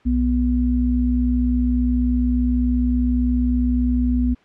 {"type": "tone pair together", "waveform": "sine", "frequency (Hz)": [61.74, 246.8], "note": ["B1", "B3"], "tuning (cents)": [0, -1], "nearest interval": "2 octaves", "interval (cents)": 2399, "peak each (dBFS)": [-19, -18], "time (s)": [0.05, 4.35], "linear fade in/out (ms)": 20, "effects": ["white hiss -53 dBFS RMS until 4.44 s", "low-pass 2000 Hz 12 dB/octave"]}